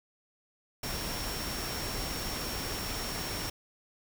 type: tone in noise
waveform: sine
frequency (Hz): 5500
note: F8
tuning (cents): -27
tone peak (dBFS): -41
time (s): 0.83-3.5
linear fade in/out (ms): 5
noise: pink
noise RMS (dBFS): -36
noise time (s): 0.83-3.5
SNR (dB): -8
effects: none